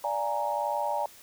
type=chord; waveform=sine; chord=Bb dominant seventh; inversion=first; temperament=equal; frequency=587.3 / 698.5 / 830.6 / 932.3 Hz; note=D5 / F5 / Ab5 / Bb5; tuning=0 / 0 / 0 / 0 cents; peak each=-32 / -37 / -31 / -31 dBFS; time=0.04-1.06 s; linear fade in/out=2 ms; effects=white hiss -52 dBFS RMS until 1.22 s